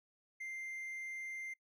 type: tone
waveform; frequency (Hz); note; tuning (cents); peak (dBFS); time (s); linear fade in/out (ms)
triangle; 2093; C7; 0; -40; 0.4-1.54; 10
effects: noise-tail reverb RT60 0.1 s tail -23 dB re dry